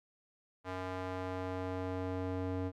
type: tone with band-pass filter sweep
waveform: square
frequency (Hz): 92.5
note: F#2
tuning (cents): 0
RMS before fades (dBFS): -38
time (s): 0.64-2.72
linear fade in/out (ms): 50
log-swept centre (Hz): 980 to 360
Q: 0.78
effects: none